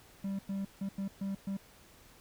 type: tone bursts at uneven times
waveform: triangle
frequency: 195.9 Hz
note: G3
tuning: 1 cent flat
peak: -31 dBFS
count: 6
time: 0.24-0.39 / 0.49-0.65 / 0.81-0.89 / 0.98-1.08 / 1.21-1.35 / 1.47-1.57 s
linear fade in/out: 5 ms
effects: pink hiss -59 dBFS RMS until 2.2 s